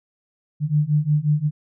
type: beating tone pair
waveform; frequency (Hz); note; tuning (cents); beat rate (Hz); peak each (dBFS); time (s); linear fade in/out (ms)
sine; 146.83 / 152.43; D3 / D#3; 0 / -35; 5.6; -20 / -19; 0.6-1.51; 50
effects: none